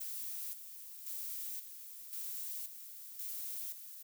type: noise with tremolo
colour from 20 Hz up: violet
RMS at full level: -42 dBFS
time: 0-4.03 s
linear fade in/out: 10 ms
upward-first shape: square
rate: 0.94 Hz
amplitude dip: 60%
effects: none